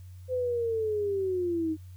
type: linear sweep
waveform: sine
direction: down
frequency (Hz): 514 to 309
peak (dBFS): -26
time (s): 0.28-1.77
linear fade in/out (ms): 50
effects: added 91 Hz sine -43 dBFS peak until 1.96 s + white hiss -65 dBFS RMS until 1.96 s